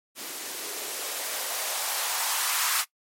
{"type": "noise with band-pass filter sweep", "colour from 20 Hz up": "violet", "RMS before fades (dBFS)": -30, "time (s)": [0.15, 2.85], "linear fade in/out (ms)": 50, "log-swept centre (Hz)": [280, 1200], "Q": 2, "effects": ["noise-tail reverb RT60 0.1 s tail -20 dB re dry", "MP3 64 kbps"]}